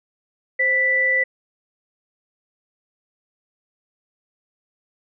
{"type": "tone pair together", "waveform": "sine", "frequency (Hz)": [523.3, 1975.7], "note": ["C5", "B6"], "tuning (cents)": [0, 0], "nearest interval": "octave + major seventh", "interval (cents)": 2300, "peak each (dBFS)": [-26, -16], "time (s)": [0.59, 1.24], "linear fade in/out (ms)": 10, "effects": []}